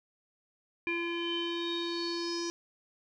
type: tone with low-pass filter sweep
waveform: square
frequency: 341 Hz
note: F4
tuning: 41 cents flat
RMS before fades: -34 dBFS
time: 0.87-2.5 s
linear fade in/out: 0 ms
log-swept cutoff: 2400 to 5600 Hz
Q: 9.9
effects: none